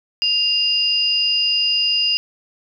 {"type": "tone pair together", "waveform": "sine", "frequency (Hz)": [2803, 4925], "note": ["F7", "D#8"], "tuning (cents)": [6, -19], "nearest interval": "minor seventh", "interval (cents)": 975, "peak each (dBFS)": -18, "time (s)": [0.22, 2.17], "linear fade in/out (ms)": 0, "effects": []}